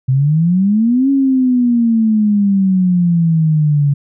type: exponential two-way sweep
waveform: sine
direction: up then down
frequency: 127 to 277.2 to 140.7 Hz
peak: -9 dBFS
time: 0.08-3.94 s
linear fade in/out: 10 ms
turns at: 1.1 s
effects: none